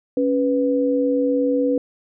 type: tone pair together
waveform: sine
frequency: 277.2 / 493.9 Hz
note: C#4 / B4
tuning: 0 / 0 cents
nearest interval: minor seventh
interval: 1000 cents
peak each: -19 dBFS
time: 0.17-1.78 s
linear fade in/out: 2 ms
effects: none